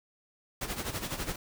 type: noise with tremolo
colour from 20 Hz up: pink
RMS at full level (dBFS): -33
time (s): 0.61-1.36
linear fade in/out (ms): 5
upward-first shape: sine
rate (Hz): 12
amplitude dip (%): 70
effects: none